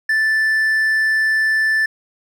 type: tone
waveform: triangle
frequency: 1760 Hz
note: A6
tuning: in tune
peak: -12 dBFS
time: 0.09-1.86 s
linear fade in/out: 5 ms
effects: none